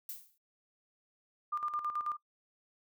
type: noise with exponential decay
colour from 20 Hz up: violet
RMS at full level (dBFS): -39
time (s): 0.09-0.38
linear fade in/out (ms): 2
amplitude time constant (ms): 62
type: tone with tremolo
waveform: sine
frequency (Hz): 1200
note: D6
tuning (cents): +37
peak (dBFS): -31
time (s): 1.52-2.17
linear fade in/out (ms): 10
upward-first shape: square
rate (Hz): 9.2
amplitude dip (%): 65
effects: noise-tail reverb RT60 0.1 s tail -22 dB re dry